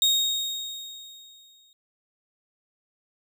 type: tone with exponential decay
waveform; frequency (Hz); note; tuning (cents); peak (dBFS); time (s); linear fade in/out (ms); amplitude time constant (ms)
35% pulse; 3729; A#7; 0; -15; 0.02-1.73; 1; 370
effects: none